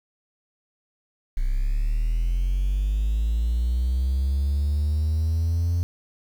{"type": "linear sweep", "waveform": "triangle", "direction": "up", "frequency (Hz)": [31, 87.31], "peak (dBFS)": -17, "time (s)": [1.37, 5.83], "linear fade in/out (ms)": 0, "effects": ["tanh soft clip ceiling -15 dBFS", "8-bit"]}